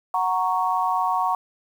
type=chord; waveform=sine; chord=F# major; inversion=none; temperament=equal; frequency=740 / 932.3 / 1108.7 Hz; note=F#5 / A#5 / C#6; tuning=0 / 0 / 0 cents; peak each=-24 dBFS; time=0.14-1.35 s; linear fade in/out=2 ms; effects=8-bit